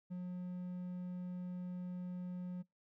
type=tone; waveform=triangle; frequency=180 Hz; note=F#3; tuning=47 cents flat; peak=-38 dBFS; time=0.1-2.63 s; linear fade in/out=20 ms; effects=noise-tail reverb RT60 0.2 s tail -26 dB re dry